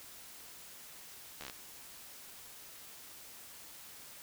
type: slowing click train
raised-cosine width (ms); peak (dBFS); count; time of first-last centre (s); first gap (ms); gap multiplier
0.2; -26; 7; 1.41-1.498; 13; 1.05
effects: white hiss -52 dBFS RMS until 4.22 s